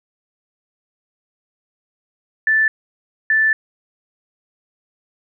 sine tone bursts at uneven times, 1759 Hz, A6, 1 cent flat, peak -12 dBFS, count 2, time 2.47-2.68 / 3.3-3.53 s, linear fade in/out 2 ms, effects none

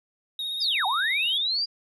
triangle tone with vibrato, 3729 Hz, A#7, in tune, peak -27 dBFS, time 0.39-1.38 s, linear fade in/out 2 ms, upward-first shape triangle, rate 17 Hz, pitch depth 37 cents each way
sine linear two-way sweep, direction down then up, 5274 to 733 to 4893 Hz, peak -23 dBFS, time 0.6-1.66 s, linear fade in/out 20 ms, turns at 0.86 s
effects none

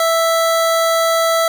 25% pulse tone, 659.3 Hz, E5, in tune, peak -9 dBFS, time 0-1.48 s, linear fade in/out 2 ms, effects none

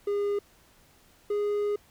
triangle tone pair in turn, 407.1 / 413 Hz, G#4 / G#4, -35 / -10 cents, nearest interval unison, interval 25 cents, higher second, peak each -23 dBFS, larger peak neither, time 0.07-0.39 / 1.3-1.76 s, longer second, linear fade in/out 5 ms, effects pink hiss -60 dBFS RMS until 1.9 s

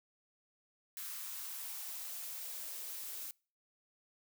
blue noise with high-pass filter sweep, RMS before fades -44 dBFS, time 0.97-3.31 s, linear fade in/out 0 ms, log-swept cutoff 1300 to 300 Hz, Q 2.1, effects noise-tail reverb RT60 0.4 s tail -26 dB re dry

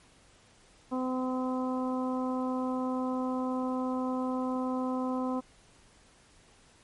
harmonic tone, 256.1 Hz, C4, 37 cents flat, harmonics 1 / 2 / 3 / 4 / 5, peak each -30 / -36 / -40 / -38 / -45 dBFS, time 0.91-5.41 s, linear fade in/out 20 ms, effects pink hiss -60 dBFS RMS until 6.83 s + MP3 48 kbps

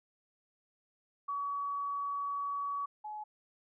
sine tone pair in turn, 1133 / 848.8 Hz, C#6 / G#5, +37 / +38 cents, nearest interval perfect fourth, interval 499 cents, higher first, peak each -33 / -39 dBFS, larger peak first, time 1.28-2.86 / 3.04-3.24 s, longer first, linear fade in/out 10 ms, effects none

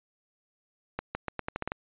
accelerating click train, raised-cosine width 0.5 ms, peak -16 dBFS, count 9, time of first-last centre 0.99-1.719 s, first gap 160 ms, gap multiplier 0.83, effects resampled to 8000 Hz

